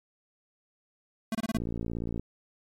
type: tone bursts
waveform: square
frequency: 222.6 Hz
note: A3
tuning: 20 cents sharp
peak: -28 dBFS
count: 5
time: 1.32-1.572 s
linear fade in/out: 2 ms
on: 28 ms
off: 28 ms
type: click train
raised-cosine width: 3 ms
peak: -21 dBFS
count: 38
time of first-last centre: 1.55-2.196 s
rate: 57.3 Hz
effects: MP3 64 kbps